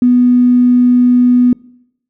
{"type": "tone with tanh clipping", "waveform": "triangle", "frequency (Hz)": 246.6, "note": "B3", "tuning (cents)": -2, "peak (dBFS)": -5, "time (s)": [0.02, 1.53], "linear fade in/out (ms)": 2, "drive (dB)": 3, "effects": ["noise-tail reverb RT60 0.8 s tail -24 dB re dry"]}